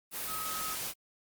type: tone in noise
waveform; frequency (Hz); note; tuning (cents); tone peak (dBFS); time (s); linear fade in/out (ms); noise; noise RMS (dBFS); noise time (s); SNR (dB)
sine; 1273; D#6; +39; -38; 0.26-0.77; 50; white; -37; 0.11-0.94; -4
effects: Opus 32 kbps